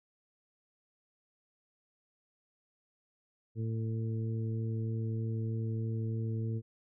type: harmonic tone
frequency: 112.1 Hz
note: A2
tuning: 33 cents sharp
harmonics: 1 / 2 / 3 / 4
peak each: -32 / -41 / -45 / -46 dBFS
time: 3.55-6.62 s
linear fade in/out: 50 ms
effects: none